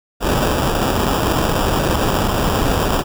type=noise with sample-and-hold; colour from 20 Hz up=pink; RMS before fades=-17 dBFS; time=0.2-3.04 s; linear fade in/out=50 ms; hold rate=2100 Hz; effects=none